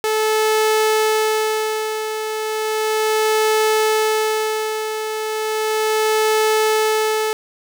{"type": "tone with tremolo", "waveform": "sawtooth", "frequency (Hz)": 434.3, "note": "A4", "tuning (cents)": -23, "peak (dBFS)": -10, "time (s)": [0.04, 7.33], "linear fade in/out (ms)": 0, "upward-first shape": "sine", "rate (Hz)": 0.35, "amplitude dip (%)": 60, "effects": []}